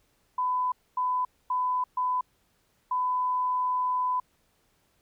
sine tone bursts at uneven times, 1003 Hz, B5, 26 cents sharp, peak -24 dBFS, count 5, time 0.38-0.72 / 0.97-1.25 / 1.5-1.84 / 1.97-2.21 / 2.91-4.2 s, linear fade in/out 5 ms, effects pink hiss -69 dBFS RMS until 5.01 s

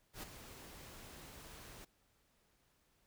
pink noise with ADSR envelope, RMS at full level -44 dBFS, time 0.13-1.85 s, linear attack 100 ms, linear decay 10 ms, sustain -10 dB, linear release 7 ms, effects pink hiss -75 dBFS RMS until 3.06 s

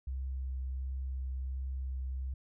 sine tone with vibrato, 65.41 Hz, C2, in tune, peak -34 dBFS, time 0.07-2.34 s, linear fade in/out 5 ms, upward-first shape triangle, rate 1.4 Hz, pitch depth 14 cents each way, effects none

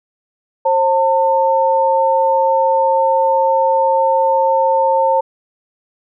sine tone pair together, 534.5 / 899 Hz, C5 / A5, +37 / +37 cents, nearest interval major sixth, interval 900 cents, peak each -14 / -13 dBFS, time 0.65-5.21 s, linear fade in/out 10 ms, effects none

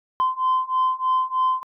sine beating tone pair, 1030 / 1033.2 Hz, C6 / C6, -28 / -22 cents, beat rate 3.2 Hz, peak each -21 / -20 dBFS, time 0.2-1.63 s, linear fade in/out 0 ms, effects tanh soft clip ceiling -14 dBFS

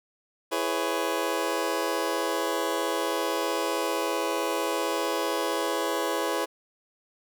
25% pulse chord, C# minor seventh, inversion first, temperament just, 332.6 / 415.8 / 498.9 / 554.4 Hz, E4 / G#4 / B4 / C#5, +16 / +2 / +17 / 0 cents, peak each -28 dBFS, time 0.51-6.46 s, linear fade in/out 20 ms, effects none

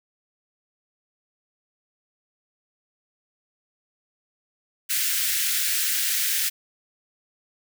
white high-pass noise, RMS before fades -24 dBFS, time 4.89-6.5 s, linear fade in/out 20 ms, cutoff 1500 Hz, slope 48 dB/octave, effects none

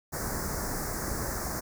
pink band-stop noise, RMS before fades -33 dBFS, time 0.12-1.61 s, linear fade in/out 20 ms, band 1900 to 5000 Hz, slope 48 dB/octave, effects none

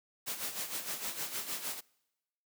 white noise with tremolo, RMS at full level -36 dBFS, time 0.26-1.81 s, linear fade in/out 20 ms, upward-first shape sine, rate 6.5 Hz, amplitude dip 65%, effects noise-tail reverb RT60 1.0 s tail -26 dB re dry + high-pass 150 Hz 12 dB/octave

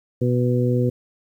harmonic tone, 123.47 Hz, B2, in tune, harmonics 1 / 2 / 3 / 4, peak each -19 / -23 / -25 / -25 dBFS, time 0.21-0.9 s, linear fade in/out 10 ms, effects 9-bit

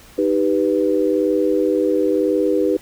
sine chord, Eb augmented, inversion none, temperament equal, 311.1 / 392 / 493.9 Hz, Eb4 / G4 / B4, 0 / 0 / 0 cents, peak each -19 dBFS, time 0.18-2.77 s, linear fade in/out 5 ms, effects pink hiss -45 dBFS RMS until 2.81 s

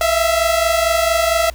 sawtooth tone pair together, 651.6 / 676 Hz, E5 / E5, -20 / +43 cents, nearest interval minor second, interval 63 cents, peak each -13 dBFS, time 0.01-1.5 s, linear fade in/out 2 ms, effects added 60 Hz sine -31 dBFS peak until 1.54 s + pink hiss -46 dBFS RMS until 1.54 s

